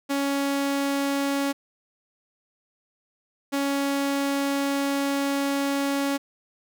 sawtooth tone pair in turn, 278.9 / 278.9 Hz, C#4 / C#4, +11 / +11 cents, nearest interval unison, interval 0 cents, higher neither, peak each -19 dBFS, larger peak neither, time 0.09-1.53 / 3.52-6.18 s, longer second, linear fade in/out 20 ms, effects none

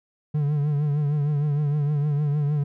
triangle tone with vibrato, 146.83 Hz, D3, in tune, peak -18 dBFS, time 0.34-2.64 s, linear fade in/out 10 ms, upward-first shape triangle, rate 6.5 Hz, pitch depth 71 cents each way, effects none

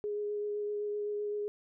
sine tone with vibrato, 415.3 Hz, G#4, in tune, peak -32 dBFS, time 0.04-1.48 s, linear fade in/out 0 ms, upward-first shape sine, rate 7.8 Hz, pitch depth 11 cents each way, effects none

